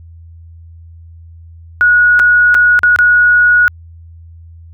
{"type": "tone with dropouts", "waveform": "sine", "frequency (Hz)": 1456, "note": "F#6", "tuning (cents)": -28, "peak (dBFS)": -5, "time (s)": [1.81, 3.68], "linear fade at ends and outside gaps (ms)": 0, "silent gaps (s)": [[2.193, 2.198], [2.544, 2.55], [2.791, 2.833], [2.961, 2.988]], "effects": ["added 83 Hz sine -33 dBFS peak until 4.73 s"]}